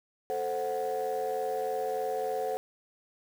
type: chord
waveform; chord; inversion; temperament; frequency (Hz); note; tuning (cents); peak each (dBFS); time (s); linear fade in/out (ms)
sine; F# diminished; first; equal; 440 / 523.3 / 740; A4 / C5 / F#5; 0 / 0 / 0; -32; 0.3-2.57; 0
effects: tanh soft clip ceiling -24 dBFS + 8-bit